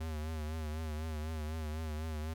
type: tone with vibrato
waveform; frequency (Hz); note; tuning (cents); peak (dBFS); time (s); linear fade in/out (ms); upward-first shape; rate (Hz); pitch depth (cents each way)
square; 78; D#2; +5; -37; 0-2.34; 10; triangle; 4; 72
effects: none